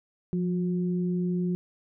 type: tone pair together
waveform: sine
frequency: 177 / 362.1 Hz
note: F3 / F#4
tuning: +23 / -37 cents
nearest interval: octave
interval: 1240 cents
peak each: -25 / -33 dBFS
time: 0.33-1.55 s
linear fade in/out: 0 ms
effects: none